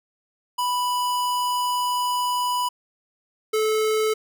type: tone pair in turn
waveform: square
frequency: 987.8 / 434.2 Hz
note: B5 / A4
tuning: 0 / -23 cents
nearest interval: octave + major second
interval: 1423 cents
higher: first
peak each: -22 / -20 dBFS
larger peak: second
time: 0.58-2.69 / 3.53-4.14 s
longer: first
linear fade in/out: 10 ms
effects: none